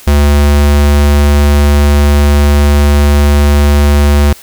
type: tone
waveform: square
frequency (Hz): 72.5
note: D2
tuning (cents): -22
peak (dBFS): -5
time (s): 0.07-4.33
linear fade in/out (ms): 5
effects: white hiss -35 dBFS RMS until 4.42 s